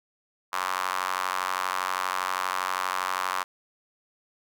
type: tone with high-pass filter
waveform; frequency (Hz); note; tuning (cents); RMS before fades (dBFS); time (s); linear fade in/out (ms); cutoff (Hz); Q
square; 46.25; F#1; 0; -29; 0.52-3.44; 20; 1100; 3.6
effects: none